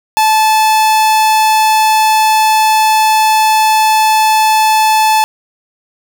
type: tone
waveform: 45% pulse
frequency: 870 Hz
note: A5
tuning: 20 cents flat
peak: -7 dBFS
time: 0.17-5.24 s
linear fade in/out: 0 ms
effects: none